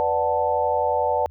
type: chord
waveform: sine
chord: B minor seventh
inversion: none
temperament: equal with one note detuned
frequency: 495.9 / 587.3 / 740 / 880 Hz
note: B4 / D5 / F#5 / A5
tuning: +7 / 0 / 0 / 0 cents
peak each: -25 / -24 / -26 / -23 dBFS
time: 0-1.26 s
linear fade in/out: 0 ms
effects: added 81 Hz sine -41 dBFS peak until 1.3 s